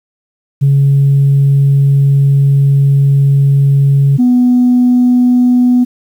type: tone pair in turn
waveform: sine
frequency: 139.1 / 247.2 Hz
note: C#3 / B3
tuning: +6 / +2 cents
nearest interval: minor seventh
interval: 996 cents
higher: second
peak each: -4 dBFS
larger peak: neither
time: 0.61-4.18 / 4.18-5.85 s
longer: first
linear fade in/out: 20 ms
effects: tanh soft clip ceiling -2 dBFS + 7-bit